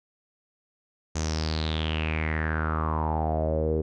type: tone with low-pass filter sweep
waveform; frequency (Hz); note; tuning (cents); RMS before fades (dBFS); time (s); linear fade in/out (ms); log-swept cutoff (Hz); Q
sawtooth; 78.6; D#2; +18; -27; 1.15-3.82; 10; 6600 to 420; 7
effects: none